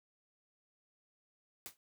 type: noise with exponential decay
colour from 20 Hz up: white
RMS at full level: -42 dBFS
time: 1.66-1.77 s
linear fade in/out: 0 ms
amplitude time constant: 23 ms
effects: noise-tail reverb RT60 0.1 s tail -23 dB re dry